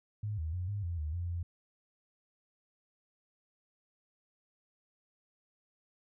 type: tone with pitch steps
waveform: sine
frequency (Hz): 105.3 / 79.2 / 90 / 102.1 / 85.7 / 76.2 / 87.2 / 86.3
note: G#2 / D#2 / F#2 / G#2 / F2 / D#2 / F2 / F2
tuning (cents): +24 / +31 / -47 / -29 / -32 / -36 / -2 / -20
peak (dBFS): -33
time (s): 0.23-1.43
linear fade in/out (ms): 5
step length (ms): 150
effects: none